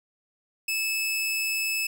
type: tone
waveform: sawtooth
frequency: 2609 Hz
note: E7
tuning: 18 cents flat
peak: -22 dBFS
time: 0.68-1.87 s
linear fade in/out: 5 ms
effects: 10-bit